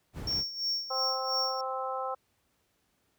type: noise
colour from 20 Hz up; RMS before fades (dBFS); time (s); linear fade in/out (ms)
brown; -36; 0.13-0.44; 50
type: tone with tremolo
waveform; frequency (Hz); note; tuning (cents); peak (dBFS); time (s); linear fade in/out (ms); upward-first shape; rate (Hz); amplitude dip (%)
triangle; 5490; F8; -31; -26; 0.27-1.61; 5; sine; 2.9; 75
type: harmonic tone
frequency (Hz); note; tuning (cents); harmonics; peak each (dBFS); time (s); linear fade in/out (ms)
261.6; C4; 0; 2 / 3 / 4 / 5; -36 / -36 / -38 / -37; 0.9-2.15; 10
effects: pink hiss -73 dBFS RMS until 3.18 s + high-pass 60 Hz 12 dB/octave